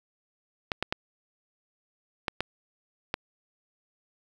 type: clicks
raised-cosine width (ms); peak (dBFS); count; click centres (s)
0.3; -11; 6; 0.718 / 0.826 / 0.925 / 2.282 / 2.406 / 3.141
effects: 7-bit